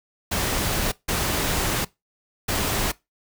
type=noise bursts at uneven times; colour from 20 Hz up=pink; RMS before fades=-24 dBFS; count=3; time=0.31-0.92 / 1.08-1.85 / 2.48-2.92 s; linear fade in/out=10 ms; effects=noise-tail reverb RT60 0.2 s tail -21 dB re dry